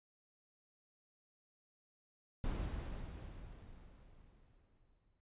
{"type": "noise with exponential decay", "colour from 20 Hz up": "brown", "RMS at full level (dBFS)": -37, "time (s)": [2.44, 5.2], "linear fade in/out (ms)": 0, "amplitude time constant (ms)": 600, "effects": ["noise-tail reverb RT60 0.2 s tail -23 dB re dry", "resampled to 8000 Hz"]}